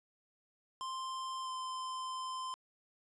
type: tone with pitch glide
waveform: square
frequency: 1046.5 to 1035.1 Hz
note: C6 to C6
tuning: 0 to -19 cents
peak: -39 dBFS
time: 0.81-2.54 s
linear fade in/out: 0 ms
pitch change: -19 cents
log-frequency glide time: 1.43-1.49 s
effects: resampled to 22050 Hz